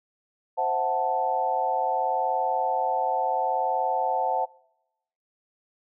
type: chord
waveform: sine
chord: F# half-diminished seventh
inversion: second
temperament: equal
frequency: 523.3 / 659.3 / 740 / 880 Hz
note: C5 / E5 / F#5 / A5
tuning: 0 / 0 / 0 / 0 cents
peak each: -30 / -32 / -26 / -26 dBFS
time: 0.57-4.46 s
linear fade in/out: 20 ms
effects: noise-tail reverb RT60 0.9 s tail -25 dB re dry